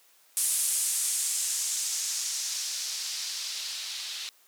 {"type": "noise with low-pass filter sweep", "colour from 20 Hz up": "violet", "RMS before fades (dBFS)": -31, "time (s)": [0.37, 4.29], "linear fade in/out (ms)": 0, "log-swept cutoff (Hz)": [9700, 3800], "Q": 1.8, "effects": ["white hiss -61 dBFS RMS until 4.47 s", "high-pass 400 Hz 12 dB/octave"]}